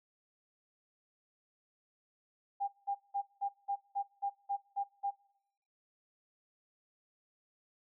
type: tone bursts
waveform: sine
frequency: 800 Hz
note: G5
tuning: 35 cents sharp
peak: -31 dBFS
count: 10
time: 2.6-5.11 s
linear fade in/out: 20 ms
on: 80 ms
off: 190 ms
effects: noise-tail reverb RT60 0.9 s tail -24 dB re dry